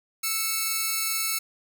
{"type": "tone pair together", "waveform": "5% pulse", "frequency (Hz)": [1318.5, 2205], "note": ["E6", "C#7"], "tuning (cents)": [0, -10], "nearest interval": "major sixth", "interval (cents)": 890, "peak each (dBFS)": -17, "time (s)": [0.23, 1.39], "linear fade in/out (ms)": 10, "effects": []}